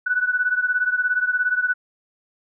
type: beating tone pair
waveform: sine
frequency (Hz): 1480 / 1497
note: F#6 / F#6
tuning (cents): 0 / +20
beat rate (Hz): 17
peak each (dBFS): -20 / -23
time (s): 0.06-1.74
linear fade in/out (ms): 10
effects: none

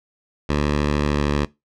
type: tone with pitch glide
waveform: 10% pulse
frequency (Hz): 73.42 to 72.79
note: D2 to D2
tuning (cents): 0 to -15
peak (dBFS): -10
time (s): 0.49-1.45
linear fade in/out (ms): 5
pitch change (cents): -15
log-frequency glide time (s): 1.07-1.21
effects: noise-tail reverb RT60 0.2 s tail -20 dB re dry + low-pass 5000 Hz 12 dB/octave

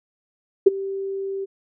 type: tone with ADSR envelope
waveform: sine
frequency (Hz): 390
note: G4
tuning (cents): -9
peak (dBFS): -5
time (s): 0.66-1.46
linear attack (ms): 11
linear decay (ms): 20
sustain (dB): -20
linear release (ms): 24
effects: none

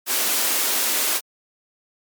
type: high-pass noise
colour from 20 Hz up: white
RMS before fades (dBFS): -21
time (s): 0.06-1.21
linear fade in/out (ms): 50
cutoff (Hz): 230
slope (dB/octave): 48
effects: MP3 96 kbps

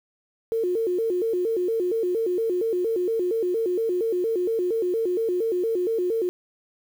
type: tone with vibrato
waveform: sine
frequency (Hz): 403.4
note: G4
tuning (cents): +50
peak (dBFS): -21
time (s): 0.52-6.29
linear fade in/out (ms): 0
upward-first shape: square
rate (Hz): 4.3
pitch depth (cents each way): 200
effects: 8-bit

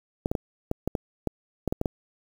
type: clicks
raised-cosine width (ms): 2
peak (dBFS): -12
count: 11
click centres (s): 0.259 / 0.315 / 0.352 / 0.714 / 0.876 / 0.952 / 1.273 / 1.677 / 1.725 / 1.814 / 1.858
effects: 7-bit

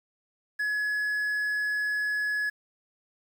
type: tone with quantisation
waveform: triangle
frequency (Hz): 1693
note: G#6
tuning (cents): +33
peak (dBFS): -24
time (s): 0.59-2.5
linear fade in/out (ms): 10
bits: 9
effects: none

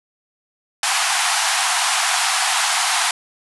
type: band-pass noise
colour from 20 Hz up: pink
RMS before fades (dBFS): -19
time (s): 0.83-3.11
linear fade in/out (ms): 2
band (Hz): 700 to 11000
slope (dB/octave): 96
effects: none

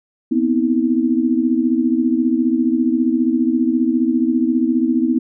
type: tone cluster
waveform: sine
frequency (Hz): 242.6 / 257.4 / 321.3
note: B3 / C4 / E4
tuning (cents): -31 / -28 / -44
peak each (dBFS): -18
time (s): 0.31-5.19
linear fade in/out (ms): 10
effects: none

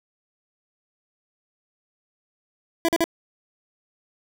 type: tone bursts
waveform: 25% pulse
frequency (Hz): 333.4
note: E4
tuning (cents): +20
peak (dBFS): -14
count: 3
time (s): 2.85-3.041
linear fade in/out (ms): 0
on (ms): 35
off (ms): 43
effects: none

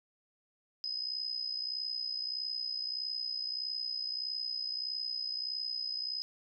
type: tone with amplitude modulation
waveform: sine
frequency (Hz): 5040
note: D#8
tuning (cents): +21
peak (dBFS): -31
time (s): 0.84-6.22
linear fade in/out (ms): 0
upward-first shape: sine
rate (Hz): 61.6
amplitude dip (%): 70
effects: none

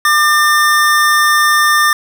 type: tone pair together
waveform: square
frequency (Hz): 1197.5 / 1800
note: D6 / A6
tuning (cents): +33 / +39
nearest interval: perfect fifth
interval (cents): 706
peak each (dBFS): -12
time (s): 0.05-1.93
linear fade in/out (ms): 2
effects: none

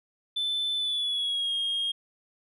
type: tone with pitch glide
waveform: sine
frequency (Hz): 3520 to 3247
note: A7 to G#7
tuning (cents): 0 to -40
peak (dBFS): -24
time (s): 0.36-1.92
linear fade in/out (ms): 10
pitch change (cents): -140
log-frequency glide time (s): 0.76-1.54
effects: tanh soft clip ceiling -24 dBFS

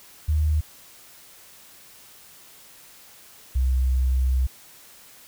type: tone pair in turn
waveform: sine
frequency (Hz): 76.5 / 64.33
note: D#2 / C2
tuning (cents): -29 / -29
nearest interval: minor third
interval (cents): 300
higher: first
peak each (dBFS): -18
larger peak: neither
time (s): 0.28-0.61 / 3.55-4.47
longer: second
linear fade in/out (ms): 10
effects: white hiss -49 dBFS RMS until 5.27 s

